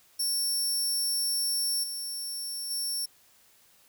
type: tone with level steps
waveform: 20% pulse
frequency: 5450 Hz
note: F8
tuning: 43 cents flat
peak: -21 / -28 / -24 dBFS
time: 0.19-3.06 s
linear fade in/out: 10 ms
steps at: 1.83 / 2.7 s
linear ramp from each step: 10 ms
effects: white hiss -61 dBFS RMS until 3.88 s